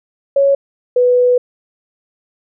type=tone pair in turn; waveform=sine; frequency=555 / 494.4 Hz; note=C#5 / B4; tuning=+2 / +2 cents; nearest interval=major second; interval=200 cents; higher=first; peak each=-8 dBFS; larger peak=neither; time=0.36-0.55 / 0.96-1.38 s; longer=second; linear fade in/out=5 ms; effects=none